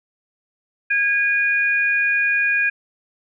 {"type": "tone pair together", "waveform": "sine", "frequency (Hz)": [1637.7, 2448], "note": ["G#6", "D#7"], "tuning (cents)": [-25, -29], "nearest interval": "perfect fifth", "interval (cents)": 696, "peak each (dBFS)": [-18, -19], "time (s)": [0.9, 2.7], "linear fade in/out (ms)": 10, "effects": []}